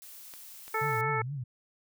blue noise, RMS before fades -48 dBFS, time 0.02-1.01 s, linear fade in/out 0 ms
clicks, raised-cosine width 0.2 ms, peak -30 dBFS, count 2, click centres 0.338 / 0.68 s
harmonic tone, 440 Hz, A4, in tune, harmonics 1 / 2 / 3 / 4 / 5, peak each -34 / -33 / -32 / -37 / -35 dBFS, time 0.74-1.22 s, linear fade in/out 5 ms
sine tone with vibrato, 130.4 Hz, C3, 5 cents flat, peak -33 dBFS, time 0.81-1.44 s, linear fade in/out 10 ms, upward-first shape triangle, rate 4.3 Hz, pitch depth 230 cents each way
effects none

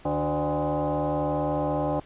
sine tone with frequency modulation, 149.7 Hz, D3, 33 cents sharp, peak -23 dBFS, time 0.05-2 s, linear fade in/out 5 ms, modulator 222 Hz, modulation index 3.4, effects pink hiss -52 dBFS RMS until 2.05 s + resampled to 8000 Hz

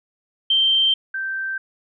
sine tone pair in turn, 3136 / 1560.8 Hz, G7 / G6, 0 / -8 cents, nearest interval octave, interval 1208 cents, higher first, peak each -14 / -23 dBFS, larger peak first, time 0.5-0.94 / 1.14-1.58 s, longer neither, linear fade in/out 5 ms, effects none

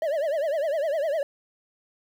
triangle tone with vibrato, 605 Hz, D#5, 49 cents flat, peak -21 dBFS, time 0.02-1.23 s, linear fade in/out 2 ms, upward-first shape triangle, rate 9.9 Hz, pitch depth 200 cents each way, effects 9-bit

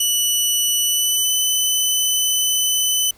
15% pulse tone with pitch glide, 2960 to 3012 Hz, F#7 to F#7, 0 to +30 cents, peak -9 dBFS, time 0-3.11 s, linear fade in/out 5 ms, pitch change +30 cents, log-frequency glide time 0.82-1.32 s, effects pink hiss -51 dBFS RMS until 3.17 s

